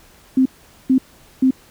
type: tone bursts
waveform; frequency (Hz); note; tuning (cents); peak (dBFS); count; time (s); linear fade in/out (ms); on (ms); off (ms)
sine; 261; C4; -4; -10; 3; 0.37-1.508; 5; 86; 440
effects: pink hiss -49 dBFS RMS until 1.7 s